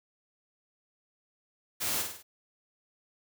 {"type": "noise with echo", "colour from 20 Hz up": "white", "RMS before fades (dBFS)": -32, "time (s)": [1.8, 2.03], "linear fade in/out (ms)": 20, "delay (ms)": 50, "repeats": 4, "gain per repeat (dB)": -5, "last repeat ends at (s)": 2.23, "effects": []}